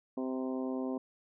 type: harmonic tone with a mistuned harmonic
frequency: 129.9 Hz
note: C3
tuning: 12 cents flat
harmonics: 2 / 3 / 4 / 5 / 6 / 7 / 8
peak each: -34 / -40 / -42 / -45 / -50 / -51 / -51 dBFS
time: 0.17-0.98 s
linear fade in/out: 5 ms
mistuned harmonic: 7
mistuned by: +25 cents
effects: none